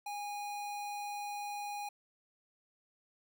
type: tone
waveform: square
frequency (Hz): 821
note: G#5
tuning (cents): -20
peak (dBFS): -39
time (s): 0.06-1.89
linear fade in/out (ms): 5
effects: none